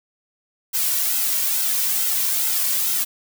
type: noise with flanger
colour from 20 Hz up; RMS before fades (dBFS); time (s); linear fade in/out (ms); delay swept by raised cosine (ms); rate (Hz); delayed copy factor
blue; -21; 0.73-3.05; 20; 1.7 to 2.41; 2.3; -0.65
effects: none